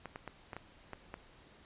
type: clicks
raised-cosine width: 0.5 ms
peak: -27 dBFS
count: 7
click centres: 0.057 / 0.159 / 0.277 / 0.532 / 0.566 / 0.933 / 1.141 s
effects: pink hiss -60 dBFS RMS until 1.65 s + resampled to 8000 Hz